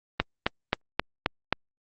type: click train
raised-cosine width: 0.3 ms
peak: -5 dBFS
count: 6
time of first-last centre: 0.2-1.526 s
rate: 3.77 Hz
effects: low-pass 4000 Hz 12 dB/octave + Opus 24 kbps